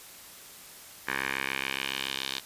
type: tone with band-pass filter sweep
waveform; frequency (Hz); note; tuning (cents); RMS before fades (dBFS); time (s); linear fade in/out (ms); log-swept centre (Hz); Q
10% pulse; 67.1; C2; +44; -33; 1.07-2.4; 10; 1800 to 3800; 2.4
effects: white hiss -48 dBFS RMS until 2.45 s + resampled to 32000 Hz